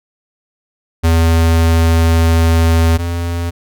square tone pair in turn, 82.41 / 85.52 Hz, E2 / F2, 0 / -36 cents, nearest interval minor second, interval 64 cents, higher second, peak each -9 / -17 dBFS, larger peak first, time 1.03-2.98 / 2.98-3.51 s, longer first, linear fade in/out 20 ms, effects none

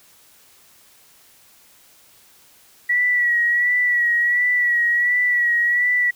sine tone with vibrato, 1935 Hz, B6, 36 cents flat, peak -15 dBFS, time 2.89-6.11 s, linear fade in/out 10 ms, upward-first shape sine, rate 1.4 Hz, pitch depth 37 cents each way, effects white hiss -52 dBFS RMS until 6.15 s

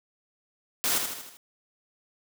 white noise with echo, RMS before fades -26 dBFS, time 0.84-0.98 s, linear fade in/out 0 ms, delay 78 ms, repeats 5, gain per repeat -5 dB, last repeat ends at 1.37 s, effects high-pass 150 Hz 12 dB/octave

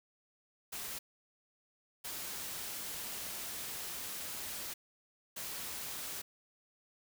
white noise bursts at uneven times, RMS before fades -42 dBFS, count 3, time 0.72-0.99 / 2.04-4.74 / 5.36-6.22 s, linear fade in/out 10 ms, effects none

